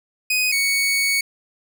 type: tone pair in turn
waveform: sawtooth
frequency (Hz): 2500 / 2227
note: D#7 / C#7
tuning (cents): +8 / +7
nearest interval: major second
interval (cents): 201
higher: first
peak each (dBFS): -14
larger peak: neither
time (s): 0.3-0.52 / 0.52-1.21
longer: second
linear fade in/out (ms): 5
effects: none